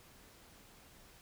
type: silence
effects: pink hiss -60 dBFS RMS until 1.21 s